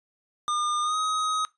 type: tone with pitch glide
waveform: square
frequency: 1210 to 1260.7 Hz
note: D#6 to D#6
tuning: -49 to +22 cents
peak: -25 dBFS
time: 0.48-1.45 s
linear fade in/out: 0 ms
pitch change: +71 cents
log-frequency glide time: 0.82-0.97 s
effects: noise-tail reverb RT60 0.2 s tail -20 dB re dry + resampled to 22050 Hz